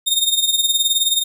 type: tone with tremolo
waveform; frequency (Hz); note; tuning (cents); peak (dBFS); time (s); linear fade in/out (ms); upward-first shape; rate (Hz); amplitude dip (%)
sawtooth; 3678; A#7; -24; -9; 0.06-1.24; 20; sine; 19; 70
effects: none